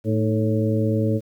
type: harmonic tone with a mistuned harmonic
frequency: 110 Hz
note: A2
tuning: in tune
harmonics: 1 / 2 / 3 / 4 / 5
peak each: -21 / -24 / -26 / -27 / -28 dBFS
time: 0.04-1.21 s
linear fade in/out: 50 ms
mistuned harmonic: 3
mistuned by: -71 cents
effects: 9-bit